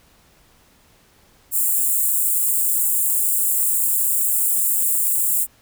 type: high-pass noise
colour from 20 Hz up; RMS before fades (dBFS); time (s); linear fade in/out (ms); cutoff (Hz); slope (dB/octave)
white; -19; 1.51-5.47; 50; 7300; 96
effects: pink hiss -55 dBFS RMS until 5.61 s